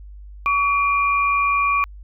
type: tone pair together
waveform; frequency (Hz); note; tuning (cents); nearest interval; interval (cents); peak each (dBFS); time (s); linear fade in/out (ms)
sine; 1135 / 2400; C#6 / D7; +41 / +37; octave + minor second; 1296; -17 / -21; 0.46-1.84; 0
effects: added 50 Hz sine -36 dBFS peak until 2.03 s